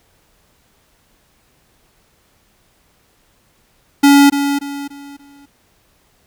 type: tone with echo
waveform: square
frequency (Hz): 282.4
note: C#4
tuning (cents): +32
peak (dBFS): -6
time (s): 4.03-4.3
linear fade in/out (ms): 10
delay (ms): 290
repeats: 4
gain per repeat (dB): -9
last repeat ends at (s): 5.46
effects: pink hiss -57 dBFS RMS until 6.26 s